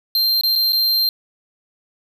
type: tone with dropouts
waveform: square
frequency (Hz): 4163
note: C8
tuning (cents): -10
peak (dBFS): -15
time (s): 0.15-1.09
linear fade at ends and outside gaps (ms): 1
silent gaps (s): 0.411-0.435 / 0.554-0.559 / 0.723-0.73
effects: none